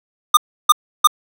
square tone bursts, 1210 Hz, D#6, 49 cents flat, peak -6 dBFS, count 3, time 0.34-1.073 s, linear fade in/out 5 ms, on 31 ms, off 320 ms, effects none

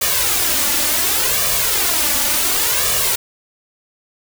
white noise with flanger, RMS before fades -17 dBFS, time 0.01-3.16 s, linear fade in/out 10 ms, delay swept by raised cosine 1.7 to 3.5 ms, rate 0.69 Hz, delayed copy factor +0.7, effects none

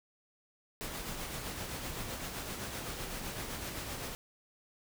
pink noise with tremolo, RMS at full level -39 dBFS, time 0.81-4.15 s, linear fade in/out 0 ms, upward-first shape sine, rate 7.8 Hz, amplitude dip 35%, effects none

